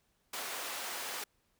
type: high-pass noise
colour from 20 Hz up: pink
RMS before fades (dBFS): -40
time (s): 0.33-1.24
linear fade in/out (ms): 5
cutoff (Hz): 630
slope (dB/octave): 12
effects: pink hiss -75 dBFS RMS until 1.59 s